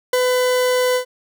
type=tone with ADSR envelope; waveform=40% pulse; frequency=502 Hz; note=B4; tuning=28 cents sharp; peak=-12 dBFS; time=0.13-1.05 s; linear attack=4 ms; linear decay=26 ms; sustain=-2 dB; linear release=94 ms; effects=none